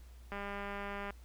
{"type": "click train", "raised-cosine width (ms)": 0.5, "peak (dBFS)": -27, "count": 159, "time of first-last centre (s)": [0.32, 1.106], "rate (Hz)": 201, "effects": ["added 60 Hz sine -51 dBFS peak until 1.24 s", "pink hiss -65 dBFS RMS until 1.24 s"]}